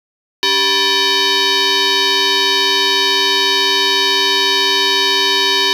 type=tone with frequency modulation; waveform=sine; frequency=392 Hz; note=G4; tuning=in tune; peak=-9 dBFS; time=0.43-5.73 s; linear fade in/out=0 ms; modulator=682 Hz; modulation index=6.7; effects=tanh soft clip ceiling -9 dBFS + 8-bit